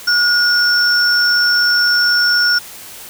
sine tone pair together, 1441 / 5432 Hz, F#6 / F8, -46 / -49 cents, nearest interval octave + major seventh, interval 2297 cents, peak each -13 dBFS, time 0.07-2.59 s, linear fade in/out 10 ms, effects white hiss -34 dBFS RMS until 3.09 s

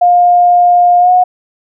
sine tone with pitch glide, 708 to 727.1 Hz, F5 to F#5, +23 to -30 cents, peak -4 dBFS, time 0.01-1.24 s, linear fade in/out 10 ms, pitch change +47 cents, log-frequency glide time 0.99-1.11 s, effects none

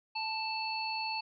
harmonic tone, 882 Hz, A5, 4 cents sharp, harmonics 1 / 3 / 5, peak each -36 / -38 / -38 dBFS, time 0.15-1.21 s, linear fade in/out 10 ms, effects none

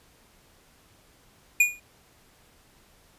square tone with exponential decay, 2442 Hz, D#7, 33 cents flat, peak -14 dBFS, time 1.6-1.8 s, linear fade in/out 5 ms, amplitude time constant 43 ms, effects pink hiss -59 dBFS RMS until 3.18 s + resampled to 32000 Hz

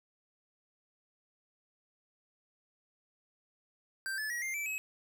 square tone with pitch steps, 1568 / 1729.8 / 1908.3 / 2105 / 2322 / 2562 Hz, G6 / A6 / A#6 / C7 / D7 / E7, 0 / -30 / +40 / +10 / -20 / -50 cents, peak -35 dBFS, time 4.06-4.78 s, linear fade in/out 0 ms, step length 120 ms, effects none

